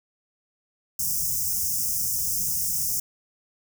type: band-stop noise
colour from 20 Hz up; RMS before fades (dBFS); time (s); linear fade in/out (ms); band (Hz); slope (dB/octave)
white; -26; 0.99-3; 5; 200 to 5200; 96
effects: none